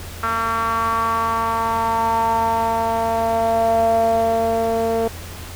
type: tone with band-pass filter sweep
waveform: sawtooth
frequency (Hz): 227.1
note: A#3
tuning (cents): -45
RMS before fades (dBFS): -19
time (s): 0.23-5.08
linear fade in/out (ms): 5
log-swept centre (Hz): 1300 to 550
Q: 5.9
effects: added 85 Hz sine -34 dBFS peak until 5.55 s + pink hiss -36 dBFS RMS until 5.55 s